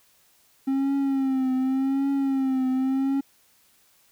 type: tone with vibrato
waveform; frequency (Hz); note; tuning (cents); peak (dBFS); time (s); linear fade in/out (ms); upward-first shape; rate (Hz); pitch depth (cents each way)
triangle; 267.5; C4; +38; -19; 0.67-3.21; 10; triangle; 0.87; 66
effects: white hiss -61 dBFS RMS until 4.11 s